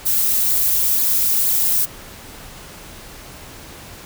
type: noise with flanger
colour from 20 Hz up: violet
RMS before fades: -17 dBFS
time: 0.05-1.86 s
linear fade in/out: 20 ms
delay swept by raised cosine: 0.33 to 4.63 ms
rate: 2.1 Hz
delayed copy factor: -0.75
effects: pink hiss -38 dBFS RMS until 4.05 s